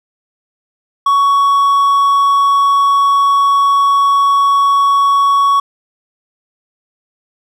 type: tone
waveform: triangle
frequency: 1118 Hz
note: C#6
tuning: 14 cents sharp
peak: -6 dBFS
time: 1.06-5.6 s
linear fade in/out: 5 ms
effects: none